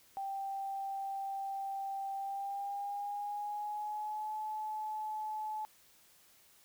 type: tone with pitch glide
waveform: sine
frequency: 784 to 859.9 Hz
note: G5 to A5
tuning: 0 to -40 cents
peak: -36 dBFS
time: 0.17-5.65 s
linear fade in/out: 0 ms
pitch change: +160 cents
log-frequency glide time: 2.15-4.36 s
effects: white hiss -64 dBFS RMS until 6.64 s